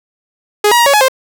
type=tone with pitch steps; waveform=sawtooth; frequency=416.6 / 956 / 945 / 560 / 843 / 525 Hz; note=G#4 / A#5 / A#5 / C#5 / G#5 / C5; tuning=+5 / +43 / +23 / +18 / +26 / +6 cents; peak=-3 dBFS; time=0.64-1.084 s; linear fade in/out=5 ms; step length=74 ms; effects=none